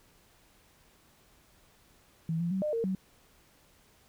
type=tone with pitch steps; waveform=sine; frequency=163 / 171.3 / 190.4 / 604 / 458.9 / 188.9 Hz; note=E3 / F3 / F#3 / D5 / A#4 / F#3; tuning=-19 / -33 / +50 / +48 / -27 / +36 cents; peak=-28 dBFS; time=2.29-2.95 s; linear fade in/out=2 ms; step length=110 ms; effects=pink hiss -63 dBFS RMS until 4.08 s